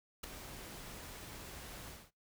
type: noise with ADSR envelope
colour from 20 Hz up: pink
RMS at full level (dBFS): -38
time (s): 0.23-2.11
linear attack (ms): 10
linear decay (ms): 5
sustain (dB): -11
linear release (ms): 220
effects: noise-tail reverb RT60 0.2 s tail -22 dB re dry